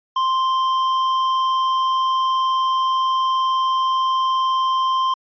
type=tone with hard clipping; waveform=triangle; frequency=1046.5 Hz; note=C6; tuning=in tune; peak=-18 dBFS; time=0.16-5.14 s; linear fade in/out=5 ms; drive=11 dB; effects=resampled to 11025 Hz